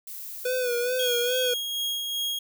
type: noise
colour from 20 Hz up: violet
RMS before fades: -38 dBFS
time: 0.07-1.4 s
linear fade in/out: 5 ms
type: tone with vibrato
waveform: square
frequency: 493.9 Hz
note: B4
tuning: in tune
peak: -25 dBFS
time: 0.45-1.54 s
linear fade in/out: 5 ms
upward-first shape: sine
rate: 2.4 Hz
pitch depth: 56 cents each way
type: tone with tremolo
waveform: 40% pulse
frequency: 3278 Hz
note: G#7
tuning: 23 cents flat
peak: -25 dBFS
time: 0.99-2.39 s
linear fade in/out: 5 ms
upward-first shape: sine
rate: 2.6 Hz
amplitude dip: 35%
effects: none